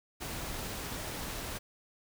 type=noise; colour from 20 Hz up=pink; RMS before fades=-39 dBFS; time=0.2-1.59 s; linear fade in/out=20 ms; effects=none